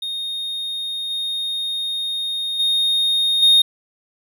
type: tone with level steps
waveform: triangle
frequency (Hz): 3700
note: A#7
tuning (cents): -14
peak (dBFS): -22 / -20 / -14 / -8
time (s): 0.02-3.62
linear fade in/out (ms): 5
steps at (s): 1.1 / 2.59 / 3.42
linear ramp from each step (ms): 10
effects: none